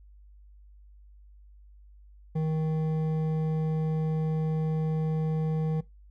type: tone with hard clipping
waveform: sine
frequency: 157.5 Hz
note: D#3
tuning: 21 cents sharp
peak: -27 dBFS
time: 2.35-5.81 s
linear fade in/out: 10 ms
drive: 9 dB
effects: noise-tail reverb RT60 0.2 s tail -21 dB re dry + added 50 Hz sine -50 dBFS peak until 6.1 s